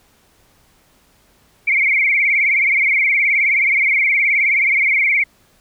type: tone with vibrato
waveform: sine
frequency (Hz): 2217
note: C#7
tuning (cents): 0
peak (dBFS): -12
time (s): 1.67-5.24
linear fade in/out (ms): 10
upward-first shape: triangle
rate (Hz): 19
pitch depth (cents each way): 130
effects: pink hiss -55 dBFS RMS until 5.6 s